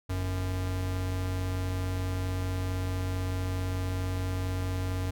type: tone pair together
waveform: square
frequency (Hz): 47.96 / 92.5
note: G1 / F#2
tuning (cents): -37 / 0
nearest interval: major seventh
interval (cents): 1137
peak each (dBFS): -38 / -30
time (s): 0.09-5.11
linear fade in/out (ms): 10
effects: none